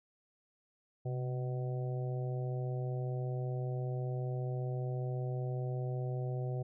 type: harmonic tone with a mistuned harmonic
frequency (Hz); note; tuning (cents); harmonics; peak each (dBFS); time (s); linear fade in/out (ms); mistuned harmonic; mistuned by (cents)
125.2; B2; +24; 1 / 3 / 4 / 5 / 6; -34 / -44 / -46 / -48 / -50; 1.05-6.63; 10; 1; +65
effects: none